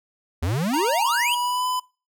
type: exponential sweep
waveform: square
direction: up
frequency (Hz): 75.7 to 3279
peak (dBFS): -22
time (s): 0.42-1.35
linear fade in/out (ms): 10
type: tone with pitch glide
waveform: square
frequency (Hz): 932.3 to 1005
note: A#5 to B5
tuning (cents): 0 to +30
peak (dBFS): -23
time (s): 0.73-1.8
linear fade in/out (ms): 10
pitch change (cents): +130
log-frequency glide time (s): 1.01-1.66
effects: noise-tail reverb RT60 0.3 s tail -22 dB re dry